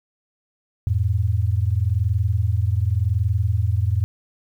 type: tone pair together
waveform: sine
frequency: 87.31 / 108.2 Hz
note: F2 / A2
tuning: 0 / -29 cents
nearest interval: major third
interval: 371 cents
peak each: -20 dBFS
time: 0.87-4.04 s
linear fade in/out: 0 ms
effects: 9-bit